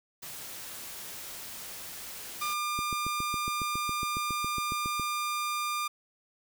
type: noise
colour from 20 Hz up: white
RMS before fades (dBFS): -42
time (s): 0.22-2.54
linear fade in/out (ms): 10
type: tone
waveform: sawtooth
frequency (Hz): 1200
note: D6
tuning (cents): +37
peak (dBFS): -26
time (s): 2.41-5.88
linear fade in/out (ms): 10
type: click train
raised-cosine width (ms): 3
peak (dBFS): -25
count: 17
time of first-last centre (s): 2.79-4.997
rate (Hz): 7.25
effects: none